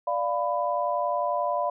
sine chord, B diminished, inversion first, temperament equal with one note detuned, 587.3 / 698.5 / 996.4 Hz, D5 / F5 / B5, 0 / 0 / +15 cents, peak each -28 dBFS, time 0.07-1.7 s, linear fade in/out 5 ms, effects none

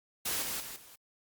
white noise with level steps, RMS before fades -33 / -36 / -43 / -54 dBFS, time 0.25-0.96 s, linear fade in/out 10 ms, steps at 0.42 / 0.6 / 0.76 s, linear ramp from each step 2 ms, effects Opus 48 kbps

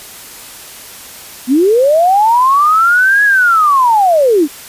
sine linear two-way sweep, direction up then down, 233.1 to 1685 to 265.9 Hz, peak -6 dBFS, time 1.47-4.48 s, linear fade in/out 50 ms, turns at 3.24 s, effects white hiss -32 dBFS RMS until 4.68 s + resampled to 32000 Hz

